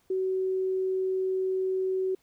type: tone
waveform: sine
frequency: 376.6 Hz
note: F#4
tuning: 31 cents sharp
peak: -25 dBFS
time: 0.1-2.15 s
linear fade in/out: 5 ms
effects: pink hiss -68 dBFS RMS until 2.22 s